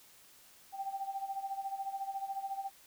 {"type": "tone with tremolo", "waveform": "sine", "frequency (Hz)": 783, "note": "G5", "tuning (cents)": -2, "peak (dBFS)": -33, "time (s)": [0.72, 2.71], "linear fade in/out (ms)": 50, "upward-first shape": "sine", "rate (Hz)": 14, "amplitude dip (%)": 75, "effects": ["white hiss -60 dBFS RMS until 2.86 s"]}